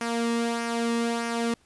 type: tone with flanger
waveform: sawtooth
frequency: 233.1 Hz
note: A#3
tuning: in tune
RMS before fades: -27 dBFS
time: 0.01-1.54 s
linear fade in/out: 2 ms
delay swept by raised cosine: 0.25 to 1.35 ms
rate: 1.6 Hz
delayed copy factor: -0.5
effects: pink hiss -63 dBFS RMS until 1.65 s + resampled to 24000 Hz